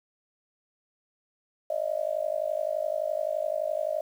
sine tone with amplitude modulation, 620 Hz, D#5, 6 cents flat, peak -22 dBFS, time 1.7-4.01 s, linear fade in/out 5 ms, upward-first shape sine, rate 51.7 Hz, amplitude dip 100%, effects 9-bit

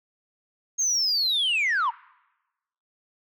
sine linear sweep, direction down, 6520 to 868 Hz, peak -19 dBFS, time 0.78-1.91 s, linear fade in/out 20 ms, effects noise-tail reverb RT60 1.0 s tail -24 dB re dry + tanh soft clip ceiling -19 dBFS

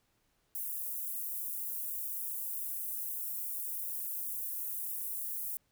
pink high-pass noise, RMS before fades -38 dBFS, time 0.55-5.57 s, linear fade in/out 0 ms, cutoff 12000 Hz, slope 24 dB/octave, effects pink hiss -75 dBFS RMS until 5.71 s

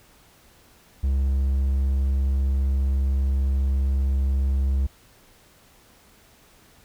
triangle tone, 67.5 Hz, C#2, 45 cents flat, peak -17 dBFS, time 1.03-4.87 s, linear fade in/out 10 ms, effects pink hiss -55 dBFS RMS until 6.84 s

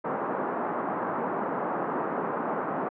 white band-pass noise, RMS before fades -30 dBFS, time 0.04-2.89 s, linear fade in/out 10 ms, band 180 to 1200 Hz, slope 24 dB/octave, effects low-pass 2000 Hz 12 dB/octave

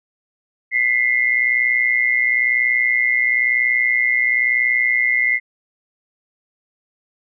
sine tone pair together, 2000 / 2121 Hz, B6 / C7, +21 / +23 cents, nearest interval minor second, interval 102 cents, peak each -17 dBFS, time 0.71-5.4 s, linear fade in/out 50 ms, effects none

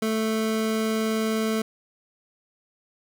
25% pulse tone, 220.2 Hz, A3, 2 cents sharp, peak -19 dBFS, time 0.02-1.62 s, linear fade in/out 5 ms, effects none

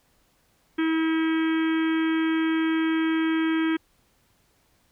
harmonic tone, 321.8 Hz, E4, 42 cents flat, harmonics 1 / 3 / 4 / 5 / 6 / 7 / 8 / 9 / 10, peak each -21 / -38 / -37 / -34 / -38 / -38 / -43 / -50 / -40 dBFS, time 0.78-3.77 s, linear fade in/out 10 ms, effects pink hiss -65 dBFS RMS until 4.91 s

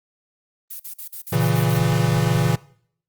violet noise bursts, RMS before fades -33 dBFS, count 8, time 0.7-1.785 s, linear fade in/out 10 ms, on 98 ms, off 43 ms
square chord, A# diminished, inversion none, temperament equal, 116.54 / 138.59 / 164.81 Hz, A#2 / C#3 / E3, 0 / 0 / 0 cents, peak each -22 dBFS, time 1.32-2.56 s, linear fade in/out 10 ms
effects noise-tail reverb RT60 0.6 s tail -21 dB re dry + Opus 24 kbps

